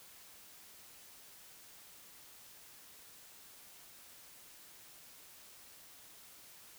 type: silence
effects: white hiss -57 dBFS RMS until 6.78 s